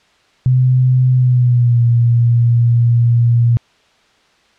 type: tone with pitch glide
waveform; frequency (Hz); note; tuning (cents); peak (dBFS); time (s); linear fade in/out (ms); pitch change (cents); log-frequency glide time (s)
sine; 127.6 to 118.37; C3 to A#2; -43 to +27; -8; 0.46-3.57; 0; -130; 1.13-1.82
effects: white hiss -53 dBFS RMS until 4.58 s + low-pass 4000 Hz 12 dB/octave